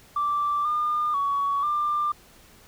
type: tone with pitch steps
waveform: sine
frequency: 1170 / 1209 / 1124 / 1191 Hz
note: D6 / D6 / C#6 / D6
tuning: -7 / +50 / +24 / +24 cents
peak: -21 dBFS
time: 0.16-2.12 s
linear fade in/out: 5 ms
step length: 490 ms
effects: tanh soft clip ceiling -17 dBFS + pink hiss -53 dBFS RMS until 2.67 s